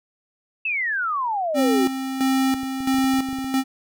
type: exponential sweep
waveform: sine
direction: down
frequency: 2691 to 349.2 Hz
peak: -21 dBFS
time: 0.65-1.87 s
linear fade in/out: 5 ms
type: tone with tremolo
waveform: square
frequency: 265.1 Hz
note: C4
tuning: 23 cents sharp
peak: -18 dBFS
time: 1.54-3.64 s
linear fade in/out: 50 ms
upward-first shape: square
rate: 1.5 Hz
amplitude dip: 60%
type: clicks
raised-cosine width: 3 ms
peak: -26 dBFS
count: 12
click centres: 2.546 / 2.633 / 2.805 / 2.943 / 2.985 / 3.042 / 3.138 / 3.188 / 3.288 / 3.33 / 3.387 / 3.444 s
effects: none